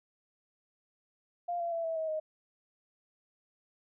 sine tone with pitch steps, 698.5 / 682.9 / 667.7 / 652.9 / 638.3 / 624.1 Hz, F5 / F5 / E5 / E5 / D#5 / D#5, 0 / -39 / +22 / -17 / +44 / +5 cents, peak -31 dBFS, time 1.48-2.2 s, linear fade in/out 10 ms, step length 120 ms, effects none

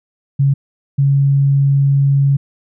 sine tone pair in turn, 138.59 / 139.08 Hz, C#3 / C#3, 0 / +6 cents, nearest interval unison, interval 6 cents, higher second, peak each -9 dBFS, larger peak neither, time 0.39-0.54 / 0.98-2.37 s, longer second, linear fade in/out 10 ms, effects none

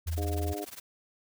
sine tone, 82.41 Hz, E2, in tune, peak -29 dBFS, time 0.06-0.54 s, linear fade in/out 20 ms
white noise with tremolo, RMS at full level -41 dBFS, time 0.07-0.8 s, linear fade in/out 2 ms, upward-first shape triangle, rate 20 Hz, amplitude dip 100%
harmonic tone, 102.1 Hz, G#2, 29 cents flat, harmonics 3 / 4 / 5 / 6 / 7, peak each -38 / -38 / -50 / -42 / -40 dBFS, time 0.17-0.65 s, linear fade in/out 10 ms
effects none

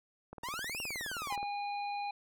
click train, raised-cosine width 1 ms, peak -31 dBFS, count 22, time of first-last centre 0.33-1.429 s, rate 19.1 Hz
sawtooth exponential two-way sweep, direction up then down, 899 to 2846 to 955 Hz, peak -34 dBFS, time 0.43-1.36 s, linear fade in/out 10 ms, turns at 0.8 s
harmonic tone, 815 Hz, G#5, 33 cents flat, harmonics 1 / 3 / 5, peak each -35 / -45 / -49 dBFS, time 1.3-2.11 s, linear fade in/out 5 ms
effects none

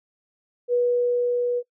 sine tone with level ramp, 486.8 Hz, B4, 25 cents flat, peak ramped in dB -17 to -21 dBFS, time 0.68-1.63 s, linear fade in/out 50 ms, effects noise-tail reverb RT60 0.1 s tail -22 dB re dry

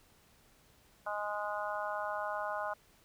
harmonic tone, 207.7 Hz, G#3, in tune, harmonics 3 / 4 / 5 / 6 / 7, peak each -39 / -40 / -41 / -42 / -42 dBFS, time 1.06-2.74 s, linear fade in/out 10 ms, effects pink hiss -65 dBFS RMS until 3.04 s

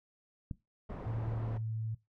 click, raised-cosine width 5 ms, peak -26 dBFS, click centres 0.512 s
pink low-pass noise, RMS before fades -43 dBFS, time 0.89-1.58 s, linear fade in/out 10 ms, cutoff 880 Hz, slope 12 dB/octave
sine tone with pitch glide, 112.3 to 110.95 Hz, A2 to A2, +36 to +15 cents, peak -34 dBFS, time 1.06-1.95 s, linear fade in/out 10 ms, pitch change -21 cents, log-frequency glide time 1.43-1.55 s
effects noise-tail reverb RT60 0.2 s tail -18 dB re dry

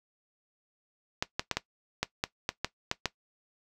clicks, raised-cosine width 0.2 ms, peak -10 dBFS, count 10, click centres 1.225 / 1.395 / 1.513 / 1.57 / 2.03 / 2.239 / 2.491 / 2.646 / 2.914 / 3.057 s, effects noise-tail reverb RT60 0.1 s tail -17 dB re dry

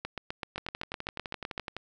two click trains, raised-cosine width 0.3 ms, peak -20 / -18 dBFS, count 15 / 13, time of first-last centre 0.58-1.766 / 0.05-1.579 s, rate 11.8 / 7.85 Hz, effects none

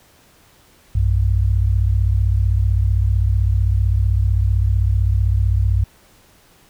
sine tone pair together, 60.7 / 96.36 Hz, B1 / G2, -29 / -29 cents, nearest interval minor sixth, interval 800 cents, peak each -16 dBFS, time 0.95-5.84 s, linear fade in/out 5 ms, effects pink hiss -52 dBFS RMS until 6.69 s

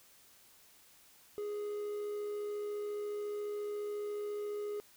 triangle tone with amplitude modulation, 415.3 Hz, G#4, in tune, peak -33 dBFS, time 1.38-4.8 s, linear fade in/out 0 ms, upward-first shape sine, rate 74.3 Hz, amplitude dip 25%, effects white hiss -62 dBFS RMS until 4.96 s

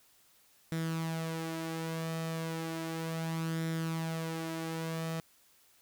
sawtooth tone with flanger, 162.9 Hz, E3, 20 cents flat, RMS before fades -36 dBFS, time 0.72-5.2 s, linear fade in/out 0 ms, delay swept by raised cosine 0.54 to 4.54 ms, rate 0.34 Hz, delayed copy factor +0.5, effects white hiss -65 dBFS RMS until 5.81 s

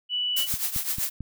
sine tone, 2960 Hz, F#7, in tune, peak -24 dBFS, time 0.09-0.48 s, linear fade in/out 50 ms
blue noise with tremolo, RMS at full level -25 dBFS, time 0.36-1.1 s, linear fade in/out 10 ms, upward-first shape triangle, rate 7.8 Hz, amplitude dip 80%
click train, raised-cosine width 5 ms, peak -22 dBFS, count 4, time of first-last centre 0.54-1.207 s, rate 4.5 Hz
effects none

